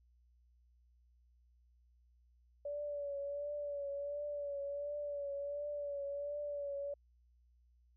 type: tone with vibrato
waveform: sine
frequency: 574 Hz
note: D5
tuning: 40 cents flat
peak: -38 dBFS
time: 2.65-6.94 s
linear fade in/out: 5 ms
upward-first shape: triangle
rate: 1.4 Hz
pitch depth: 43 cents each way
effects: added 60 Hz sine -66 dBFS peak until 7.96 s